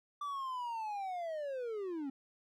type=linear sweep; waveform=triangle; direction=down; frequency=1174.7 to 261.6 Hz; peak=-35 dBFS; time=0.21-2.1 s; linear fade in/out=5 ms; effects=none